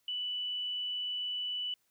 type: tone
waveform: sine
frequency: 2971 Hz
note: F#7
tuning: 6 cents sharp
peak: -33 dBFS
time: 0.08-1.74 s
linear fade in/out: 2 ms
effects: white hiss -75 dBFS RMS until 1.9 s